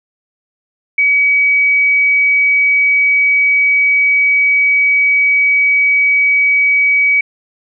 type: tone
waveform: sine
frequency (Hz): 2270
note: C#7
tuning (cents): +41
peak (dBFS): -8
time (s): 0.98-7.21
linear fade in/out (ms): 5
effects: none